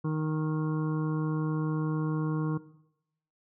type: harmonic tone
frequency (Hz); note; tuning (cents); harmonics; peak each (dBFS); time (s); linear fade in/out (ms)
155.56; D#3; 0; 1 / 2 / 3 / 5 / 6 / 7 / 8 / 9; -28 / -34 / -39 / -52 / -48 / -43 / -56 / -50; 0.04-2.58; 10
effects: noise-tail reverb RT60 0.8 s tail -17 dB re dry